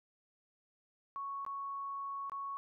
sine tone with dropouts, 1108.7 Hz, C#6, in tune, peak -38 dBFS, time 1.16-2.57 s, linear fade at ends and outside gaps 0 ms, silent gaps 1.45-1.464 / 2.297-2.319 s, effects none

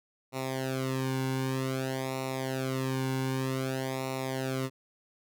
sawtooth tone with flanger, 131.8 Hz, C3, 13 cents sharp, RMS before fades -32 dBFS, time 0.32-4.7 s, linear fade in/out 50 ms, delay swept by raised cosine 0.62 to 1.61 ms, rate 0.53 Hz, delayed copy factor -0.9, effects none

